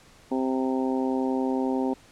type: harmonic tone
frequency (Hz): 130.81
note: C3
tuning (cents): 0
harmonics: 2 / 3 / 4 / 5 / 6 / 7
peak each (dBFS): -25 / -30 / -33 / -39 / -35 / -36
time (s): 0.31-1.94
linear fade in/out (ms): 10
effects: pink hiss -54 dBFS RMS until 2.11 s + low-pass 9000 Hz 12 dB/octave